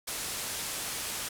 white low-pass noise, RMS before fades -36 dBFS, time 0.07-1.29 s, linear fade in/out 10 ms, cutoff 12000 Hz, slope 24 dB/octave, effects none

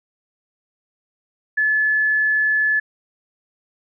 sine tone, 1724 Hz, A6, 36 cents flat, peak -15 dBFS, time 1.57-2.8 s, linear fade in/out 10 ms, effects none

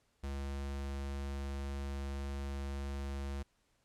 square tone, 69.3 Hz, C#2, in tune, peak -38 dBFS, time 0.23-3.43 s, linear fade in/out 10 ms, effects pink hiss -75 dBFS RMS until 3.84 s + low-pass 10000 Hz 12 dB/octave

